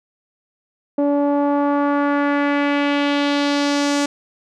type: tone with low-pass filter sweep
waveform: sawtooth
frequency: 286.6 Hz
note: D4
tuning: 42 cents flat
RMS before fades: -18 dBFS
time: 0.98-4.06 s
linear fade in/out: 5 ms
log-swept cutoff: 590 to 7100 Hz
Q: 1.7
effects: none